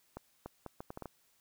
accelerating click train, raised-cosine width 1 ms, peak -28 dBFS, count 8, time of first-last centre 0.17-1.057 s, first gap 290 ms, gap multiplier 0.7, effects white hiss -71 dBFS RMS until 1.4 s

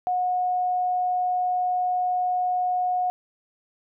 sine tone, 727 Hz, F#5, 31 cents flat, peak -21 dBFS, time 0.07-3.1 s, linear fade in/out 0 ms, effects none

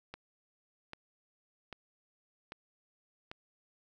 click train, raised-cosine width 0.3 ms, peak -27 dBFS, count 5, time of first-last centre 0.14-3.315 s, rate 1.26 Hz, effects none

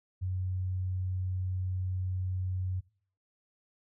sine tone, 92.5 Hz, F#2, in tune, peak -30 dBFS, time 0.21-2.81 s, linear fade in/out 20 ms, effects noise-tail reverb RT60 0.5 s tail -21 dB re dry

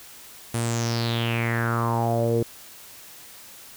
sawtooth tone with low-pass filter sweep, 116.54 Hz, A#2, in tune, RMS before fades -24 dBFS, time 0.54-2.43 s, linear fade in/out 5 ms, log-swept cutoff 10000 to 410 Hz, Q 5.9, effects white hiss -45 dBFS RMS until 3.76 s

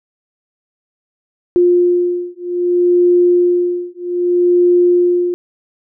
sine beating tone pair, 353.2 / 353.83 Hz, F4 / F4, +20 / +23 cents, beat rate 0.63 Hz, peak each -13 dBFS, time 1.56-5.34 s, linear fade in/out 0 ms, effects none

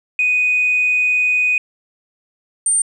sine tone pair in turn, 2489 / 8845 Hz, D#7 / C#9, 0 / -5 cents, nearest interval octave + minor seventh, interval 2195 cents, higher second, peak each -12 dBFS, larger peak neither, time 0.19-1.58 / 2.66-2.82 s, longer first, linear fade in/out 2 ms, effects tanh soft clip ceiling -8 dBFS

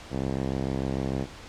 5% pulse tone with band-pass filter, 66.7 Hz, C2, 34 cents sharp, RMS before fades -29 dBFS, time 0.1-1.27 s, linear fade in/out 50 ms, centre 150 Hz, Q 0.61, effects pink hiss -44 dBFS RMS until 1.48 s + low-pass 6000 Hz 12 dB/octave

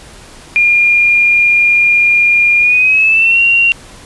sine tone with pitch glide, 2412 to 2755 Hz, D7 to F7, +46 to -24 cents, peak -6 dBFS, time 0.56-3.72 s, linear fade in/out 0 ms, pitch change +230 cents, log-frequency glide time 2.59-3.41 s, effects pink hiss -36 dBFS RMS until 4.05 s + resampled to 24000 Hz

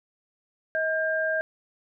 sine tone pair together, 635 / 1600 Hz, D#5 / G6, +35 / +35 cents, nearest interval octave + major third, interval 1600 cents, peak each -26 dBFS, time 0.75-1.41 s, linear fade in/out 0 ms, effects none

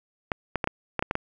clicks, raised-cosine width 0.5 ms, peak -10 dBFS, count 8, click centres 0.318 / 0.557 / 0.642 / 0.674 / 0.993 / 1.025 / 1.111 / 1.154 s, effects none

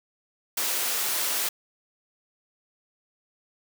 white high-pass noise, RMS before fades -27 dBFS, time 0.57-1.49 s, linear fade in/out 5 ms, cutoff 350 Hz, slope 12 dB/octave, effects none

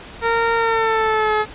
15% pulse tone with pitch glide, 460.8 to 427.5 Hz, A#4 to A4, -20 to -50 cents, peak -9 dBFS, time 0.21-1.46 s, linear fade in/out 50 ms, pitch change -130 cents, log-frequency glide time 0.55-1.34 s, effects pink hiss -37 dBFS RMS until 1.54 s + resampled to 8000 Hz

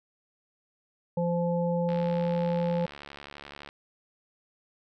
harmonic tone, 172.5 Hz, F3, 21 cents flat, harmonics 1 / 3 / 5, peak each -27 / -28 / -36 dBFS, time 1.17-2.86 s, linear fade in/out 5 ms
click train, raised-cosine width 0.3 ms, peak -26 dBFS, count 130, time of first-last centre 1.89-3.689 s, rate 71.7 Hz
effects none

